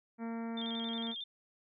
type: harmonic tone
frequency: 229.3 Hz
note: A#3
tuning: 28 cents flat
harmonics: 1 / 2 / 3 / 4 / 5 / 6 / 7 / 8 / 9 / 10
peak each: -37 / -47 / -49 / -50 / -58 / -54 / -61 / -58 / -62 / -60 dBFS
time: 0.18-1.15 s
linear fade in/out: 50 ms
type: tone with vibrato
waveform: sine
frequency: 3400 Hz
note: G#7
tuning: 40 cents sharp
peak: -39 dBFS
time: 0.57-1.24 s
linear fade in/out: 5 ms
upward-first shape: square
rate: 11 Hz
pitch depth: 81 cents each way
effects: none